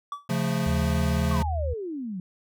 triangle tone with exponential decay, 1150 Hz, D6, 37 cents flat, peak -25 dBFS, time 0.12-0.28 s, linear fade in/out 2 ms, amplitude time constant 33 ms
square chord, Db augmented, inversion none, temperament equal with one note detuned, 137.08 / 174.61 / 220 Hz, Db3 / F3 / A3, -19 / 0 / 0 cents, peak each -29 / -28 / -30 dBFS, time 0.29-1.43 s, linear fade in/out 10 ms
sine tone with vibrato, 77.5 Hz, D#2, 6 cents flat, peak -25 dBFS, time 0.66-1.74 s, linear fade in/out 10 ms, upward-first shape sine, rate 3.8 Hz, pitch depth 18 cents each way
sine exponential sweep, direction down, 1144 to 174.61 Hz, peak -30 dBFS, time 1.31-2.2 s, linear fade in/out 2 ms
effects none

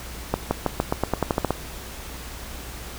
accelerating click train, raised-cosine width 1 ms, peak -6 dBFS, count 12, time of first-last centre 0.34-1.507 s, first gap 170 ms, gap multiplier 0.9, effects added 60 Hz sine -39 dBFS peak until 2.98 s + pink hiss -38 dBFS RMS until 2.98 s

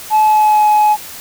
sine tone with pitch glide, 861 to 845.7 Hz, A5 to G#5, -38 to +31 cents, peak -5 dBFS, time 0.1-0.97 s, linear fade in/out 50 ms, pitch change -31 cents, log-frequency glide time 0.22-0.65 s, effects tanh soft clip ceiling -6 dBFS + white hiss -31 dBFS RMS until 1.2 s

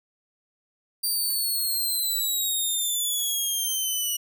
10% pulse exponential sweep, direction down, 4699 to 2920 Hz, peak -17 dBFS, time 1.03-4.17 s, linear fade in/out 10 ms, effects none

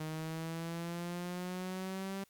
sawtooth exponential sweep, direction up, 155.56 to 196 Hz, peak -34 dBFS, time 0-2.24 s, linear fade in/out 5 ms, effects white hiss -69 dBFS RMS until 2.29 s + Opus 48 kbps

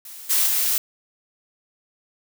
blue noise with level steps, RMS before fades -39 / -19 / -21 dBFS, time 0.05-0.78 s, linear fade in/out 2 ms, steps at 0.29 / 0.46 s, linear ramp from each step 20 ms, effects none

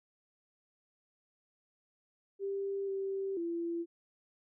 sine tone with pitch steps, 394.6 / 389.1 / 338.6 Hz, G4 / G4 / E4, +11 / -13 / +46 cents, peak -33 dBFS, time 2.39-3.86 s, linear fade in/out 50 ms, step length 490 ms, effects none

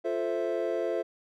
triangle chord, F major seventh, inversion none, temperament equal, 349.2 / 440 / 523.3 / 659.3 Hz, F4 / A4 / C5 / E5, 0 / 0 / 0 / 0 cents, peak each -31 dBFS, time 0.04-1.03 s, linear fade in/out 20 ms, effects none

